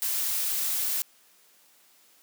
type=noise; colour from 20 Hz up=blue; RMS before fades=-28 dBFS; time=0.02-1.02 s; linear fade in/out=0 ms; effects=white hiss -60 dBFS RMS until 2.22 s + high-pass 200 Hz 12 dB/octave